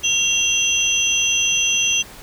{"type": "tone cluster", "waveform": "sine", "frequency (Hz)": [2751, 3235, 6080], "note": ["F7", "G#7", "F#8"], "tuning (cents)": [-27, -46, 46], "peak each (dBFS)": -20, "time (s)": [0.03, 2.03], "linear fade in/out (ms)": 20, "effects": ["pink hiss -40 dBFS RMS until 2.22 s"]}